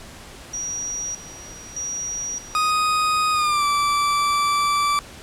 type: tone with tremolo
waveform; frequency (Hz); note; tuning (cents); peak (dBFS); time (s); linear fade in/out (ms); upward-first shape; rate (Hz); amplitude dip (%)
sine; 5760; F#8; -47; -25; 0.53-2.71; 10; square; 0.81; 80
type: tone with pitch glide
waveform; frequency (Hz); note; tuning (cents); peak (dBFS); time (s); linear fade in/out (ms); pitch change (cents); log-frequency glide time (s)
40% pulse; 1247 to 1163.5; D#6 to D6; +3 to -17; -17; 2.55-4.99; 0; -120; 3.32-3.65
effects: pink hiss -41 dBFS RMS until 5.22 s + low-pass 10000 Hz 12 dB/octave